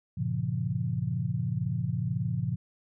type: chord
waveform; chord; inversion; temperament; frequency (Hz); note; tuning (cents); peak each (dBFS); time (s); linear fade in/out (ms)
sine; G half-diminished seventh; none; equal with one note detuned; 98 / 116.54 / 138.59 / 172.61; G2 / Bb2 / Db3 / F3; 0 / 0 / 0 / -20; -37 / -31 / -32 / -33; 0.17-2.56; 10
effects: none